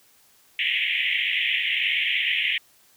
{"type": "band-pass noise", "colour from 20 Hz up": "pink", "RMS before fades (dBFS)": -24, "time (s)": [0.59, 2.58], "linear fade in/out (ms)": 2, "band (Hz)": [1900, 3300], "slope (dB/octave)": 96, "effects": ["white hiss -58 dBFS RMS until 2.96 s"]}